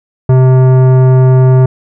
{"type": "tone with tanh clipping", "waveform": "sine", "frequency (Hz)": 129.3, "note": "C3", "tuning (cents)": -20, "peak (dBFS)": -5, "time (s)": [0.29, 1.66], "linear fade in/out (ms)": 5, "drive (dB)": 15, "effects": []}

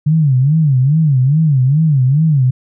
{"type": "tone with vibrato", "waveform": "sine", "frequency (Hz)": 143.2, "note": "D3", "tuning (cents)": -43, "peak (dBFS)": -8, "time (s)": [0.06, 2.51], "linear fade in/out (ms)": 10, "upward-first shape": "sine", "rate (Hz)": 2.4, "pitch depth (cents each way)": 210, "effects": []}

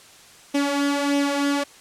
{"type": "tone with flanger", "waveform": "sawtooth", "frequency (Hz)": 283.7, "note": "C#4", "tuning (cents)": 40, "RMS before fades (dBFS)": -22, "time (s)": [0.54, 1.64], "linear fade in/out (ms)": 10, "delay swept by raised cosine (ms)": [0.33, 2.93], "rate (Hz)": 1.6, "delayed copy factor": 0.55, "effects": ["white hiss -48 dBFS RMS until 1.8 s", "low-pass 9000 Hz 12 dB/octave"]}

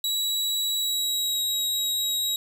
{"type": "tone with pitch glide", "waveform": "sawtooth", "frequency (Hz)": [3895, 3826], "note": ["B7", "A#7"], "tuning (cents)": [-25, 44], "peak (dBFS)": -21, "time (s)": [0.04, 2.36], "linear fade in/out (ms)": 2, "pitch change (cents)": -31, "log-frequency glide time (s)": [0.77, 1.39], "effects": []}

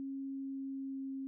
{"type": "tone with pitch glide", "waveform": "sine", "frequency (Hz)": [271.7, 268.9], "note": ["C#4", "C4"], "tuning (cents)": [-35, 47], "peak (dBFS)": -38, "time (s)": [0, 1.27], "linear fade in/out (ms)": 0, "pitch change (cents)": -18, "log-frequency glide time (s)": [0.22, 1.16], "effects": []}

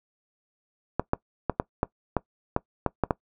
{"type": "clicks", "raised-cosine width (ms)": 1, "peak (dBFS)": -8, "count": 10, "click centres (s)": [0.996, 1.134, 1.497, 1.599, 1.831, 2.167, 2.564, 2.863, 3.037, 3.108], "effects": ["noise-tail reverb RT60 0.1 s tail -21 dB re dry"]}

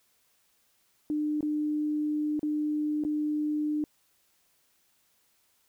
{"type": "tone with dropouts", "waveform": "sine", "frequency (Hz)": 300.8, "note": "D4", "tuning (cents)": 42, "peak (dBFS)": -26, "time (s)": [1.1, 3.84], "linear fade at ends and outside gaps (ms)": 1, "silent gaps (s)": [[1.408, 1.428], [2.394, 2.43], [3.038, 3.049]], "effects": ["white hiss -69 dBFS RMS until 5.68 s"]}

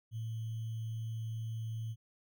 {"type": "tone with sample-and-hold", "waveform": "sine", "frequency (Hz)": 112.2, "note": "A2", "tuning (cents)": 34, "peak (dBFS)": -36, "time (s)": [0.11, 1.96], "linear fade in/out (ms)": 50, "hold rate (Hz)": 3150, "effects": []}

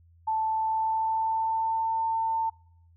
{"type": "tone with pitch glide", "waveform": "sine", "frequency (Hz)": [880, 898.5], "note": ["A5", "A5"], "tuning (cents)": [0, 36], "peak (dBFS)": -24, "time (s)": [0.27, 2.5], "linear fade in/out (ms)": 10, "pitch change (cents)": 36, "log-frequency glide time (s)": [0.47, 1.96], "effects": ["noise-tail reverb RT60 0.7 s tail -26 dB re dry", "added 84 Hz sine -55 dBFS peak until 2.96 s"]}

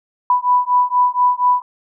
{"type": "beating tone pair", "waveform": "sine", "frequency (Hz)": [987.8, 992], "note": ["B5", "B5"], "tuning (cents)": [0, 7], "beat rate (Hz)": 4.2, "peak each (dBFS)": -15, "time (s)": [0.3, 1.62], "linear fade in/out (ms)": 2, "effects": []}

